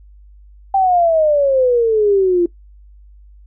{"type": "exponential sweep", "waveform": "sine", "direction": "down", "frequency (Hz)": [788, 340.9], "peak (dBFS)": -10, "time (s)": [0.74, 2.46], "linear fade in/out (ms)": 5, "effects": ["noise-tail reverb RT60 0.1 s tail -19 dB re dry", "added 50 Hz sine -40 dBFS peak until 3.46 s"]}